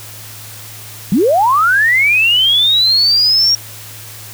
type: linear sweep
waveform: sine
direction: up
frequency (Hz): 164.81 to 5620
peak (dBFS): -8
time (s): 1.12-3.55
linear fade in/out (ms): 2
effects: added 107 Hz sine -36 dBFS peak until 4.33 s + white hiss -33 dBFS RMS until 4.33 s